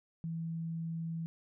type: tone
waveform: sine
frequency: 164.5 Hz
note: E3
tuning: 3 cents flat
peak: -35 dBFS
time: 0.24-1.26 s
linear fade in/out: 0 ms
effects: none